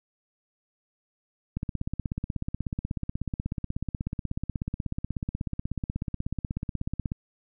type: click train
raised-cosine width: 5 ms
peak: -17 dBFS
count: 92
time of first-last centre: 1.57-7.119 s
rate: 16.4 Hz
effects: none